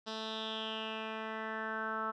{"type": "tone with low-pass filter sweep", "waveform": "10% pulse", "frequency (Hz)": 220, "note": "A3", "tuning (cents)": 0, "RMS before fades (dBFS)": -39, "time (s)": [0.06, 2.12], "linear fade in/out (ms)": 20, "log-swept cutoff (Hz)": [4500, 1300], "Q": 5.7, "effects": []}